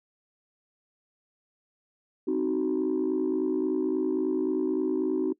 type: chord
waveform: sine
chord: C diminished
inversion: none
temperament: equal with one note detuned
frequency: 261.6 / 311.1 / 374.7 Hz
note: C4 / Eb4 / Gb4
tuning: 0 / 0 / +22 cents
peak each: -29 / -27 / -26 dBFS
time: 2.27-5.33 s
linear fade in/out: 10 ms
effects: noise-tail reverb RT60 0.1 s tail -21 dB re dry + tanh soft clip ceiling -19 dBFS